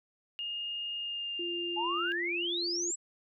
sine tone with pitch glide, 2836 to 2803 Hz, F7 to F7, +26 to +6 cents, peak -34 dBFS, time 0.39-2.12 s, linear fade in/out 0 ms, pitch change -20 cents, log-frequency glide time 0.98-1.33 s
sine tone, 345.7 Hz, F4, 18 cents flat, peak -36 dBFS, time 1.39-2.91 s, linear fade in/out 5 ms
sine exponential sweep, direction up, 825 to 7902 Hz, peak -31 dBFS, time 1.76-2.96 s, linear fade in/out 20 ms
effects none

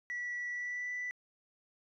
sine tone with pitch glide, 1949 to 1978.5 Hz, B6 to B6, -23 to +3 cents, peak -34 dBFS, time 0.1-1.11 s, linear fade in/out 0 ms, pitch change +26 cents, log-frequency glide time 0.48-0.92 s, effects tanh soft clip ceiling -33 dBFS

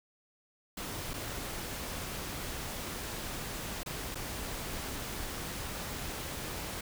pink noise with dropouts, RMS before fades -39 dBFS, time 0.77-6.81 s, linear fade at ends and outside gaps 5 ms, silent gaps 1.135-1.138 / 3.833-3.86 / 4.147-4.154 s, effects none

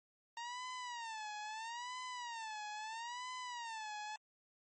sawtooth tone with vibrato, 922 Hz, A#5, 19 cents flat, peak -39 dBFS, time 0.37-4.16 s, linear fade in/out 2 ms, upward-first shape sine, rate 0.76 Hz, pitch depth 160 cents each way, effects MP3 32 kbps

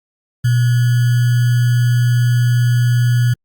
sine tone with sample-and-hold, 121.3 Hz, B2, 31 cents flat, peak -10 dBFS, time 0.44-3.34 s, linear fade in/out 10 ms, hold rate 1575 Hz, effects Opus 48 kbps

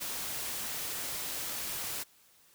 white noise, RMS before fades -37 dBFS, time 0-2.04 s, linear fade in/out 20 ms, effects white hiss -63 dBFS RMS until 2.54 s

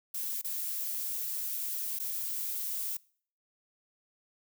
violet noise with dropouts, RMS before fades -35 dBFS, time 0.14-2.97 s, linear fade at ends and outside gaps 5 ms, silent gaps 0.415-0.444 / 1.99-1.998 s, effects noise-tail reverb RT60 0.5 s tail -23 dB re dry

